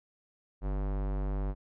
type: tone with low-pass filter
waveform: square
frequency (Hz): 49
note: G1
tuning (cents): 0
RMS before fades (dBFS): -32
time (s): 0.61-1.55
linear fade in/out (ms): 50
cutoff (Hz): 1000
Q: 0.82
effects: none